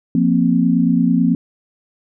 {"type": "chord", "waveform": "sine", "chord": "F suspended fourth", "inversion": "none", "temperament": "just", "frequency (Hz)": [174.61, 232.8, 261.9], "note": ["F3", "Bb3", "C4"], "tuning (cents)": [0, -2, 2], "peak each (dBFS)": -16, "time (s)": [0.15, 1.35], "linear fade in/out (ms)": 2, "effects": []}